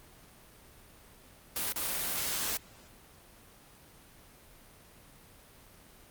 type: noise with dropouts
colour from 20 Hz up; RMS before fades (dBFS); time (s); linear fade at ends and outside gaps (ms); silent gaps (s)
white; -33; 1.56-2.57; 1; 1.723-1.76
effects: pink hiss -56 dBFS RMS until 6.1 s + Opus 32 kbps